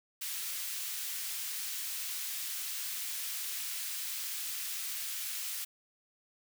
white high-pass noise, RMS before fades -38 dBFS, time 0.21-5.65 s, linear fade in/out 10 ms, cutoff 1900 Hz, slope 12 dB/octave, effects none

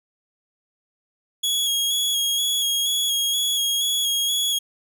sawtooth tone with vibrato, 3322 Hz, G#7, in tune, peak -17 dBFS, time 1.43-4.59 s, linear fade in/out 10 ms, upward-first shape square, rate 2.1 Hz, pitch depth 22 cents each way, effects none

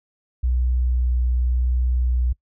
sine tone with vibrato, 61.74 Hz, B1, in tune, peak -17 dBFS, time 0.43-2.33 s, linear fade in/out 10 ms, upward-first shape sine, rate 0.91 Hz, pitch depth 9 cents each way, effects noise-tail reverb RT60 0.1 s tail -23 dB re dry

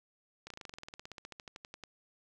slowing click train, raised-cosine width 0.2 ms, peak -28 dBFS, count 24, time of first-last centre 0.47-1.837 s, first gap 33 ms, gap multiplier 1.05, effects none

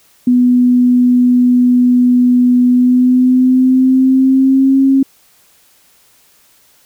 sine tone with pitch glide, 247.4 to 269.8 Hz, B3 to C#4, +3 to -47 cents, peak -6 dBFS, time 0.27-5.03 s, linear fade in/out 5 ms, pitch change +150 cents, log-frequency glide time 2.66-4.82 s, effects white hiss -50 dBFS RMS until 6.85 s

